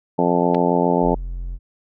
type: harmonic tone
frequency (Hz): 87.31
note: F2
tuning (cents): 0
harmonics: 2 / 3 / 4 / 5 / 6 / 7 / 8 / 9 / 10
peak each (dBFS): -22 / -22 / -24 / -22 / -25 / -24 / -28 / -27 / -23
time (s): 0.18-1.15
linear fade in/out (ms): 10
type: clicks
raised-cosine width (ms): 0.3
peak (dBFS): -17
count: 2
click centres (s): 0.546 / 0.549
type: tone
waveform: triangle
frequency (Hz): 43.65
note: F1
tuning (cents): 0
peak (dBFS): -23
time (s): 1.01-1.59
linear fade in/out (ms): 50
effects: none